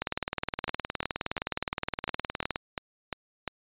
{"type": "two click trains", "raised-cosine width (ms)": 0.3, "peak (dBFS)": [-15, -13], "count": [9, 50], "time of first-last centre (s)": [[0.68, 3.477], [0.02, 2.559]], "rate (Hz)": [2.86, 19.3], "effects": ["resampled to 8000 Hz"]}